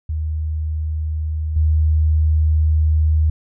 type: tone with level steps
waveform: sine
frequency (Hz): 77.78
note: D#2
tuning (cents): 0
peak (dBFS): -19 / -12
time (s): 0.09-3.3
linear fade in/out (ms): 5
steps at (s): 1.56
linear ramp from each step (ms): 5
effects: none